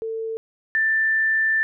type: tone pair in turn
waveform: sine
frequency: 447.6 / 1773.4 Hz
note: A4 / A6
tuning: +30 / +13 cents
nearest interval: 2 octaves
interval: 2383 cents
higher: second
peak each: -25 / -17 dBFS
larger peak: second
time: 0.02-0.37 / 0.75-1.63 s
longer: second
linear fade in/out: 0 ms
effects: none